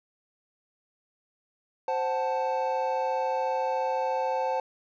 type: chord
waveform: triangle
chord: F# diminished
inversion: second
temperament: equal with one note detuned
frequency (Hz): 523.3 / 746 / 880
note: C5 / F#5 / A5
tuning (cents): 0 / +14 / 0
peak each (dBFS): -27 / -31 / -27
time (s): 1.88-4.6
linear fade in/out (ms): 2
effects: resampled to 16000 Hz